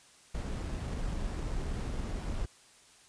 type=noise with sample-and-hold; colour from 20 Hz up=brown; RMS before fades=-35 dBFS; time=0.34-2.46 s; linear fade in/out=10 ms; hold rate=6300 Hz; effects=white hiss -59 dBFS RMS until 3.08 s + resampled to 22050 Hz